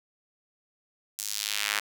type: tone with high-pass filter sweep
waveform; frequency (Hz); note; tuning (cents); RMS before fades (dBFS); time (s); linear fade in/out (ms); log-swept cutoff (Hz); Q
square; 51.91; G#1; 0; -31; 1.18-1.8; 10; 7200 to 1600; 1.2
effects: 8-bit